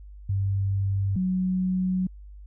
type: tone pair in turn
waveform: sine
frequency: 98 / 185 Hz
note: G2 / F#3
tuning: 0 / 0 cents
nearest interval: major seventh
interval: 1100 cents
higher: second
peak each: -22 dBFS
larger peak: neither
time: 0.29-1.16 / 1.16-2.07 s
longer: second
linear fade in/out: 5 ms
effects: added 50 Hz sine -41 dBFS peak until 2.46 s